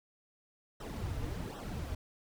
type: noise with flanger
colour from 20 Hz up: brown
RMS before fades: -39 dBFS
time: 0.8-1.95 s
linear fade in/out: 5 ms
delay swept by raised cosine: 0.43 to 5.63 ms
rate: 1.3 Hz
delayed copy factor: -0.85
effects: none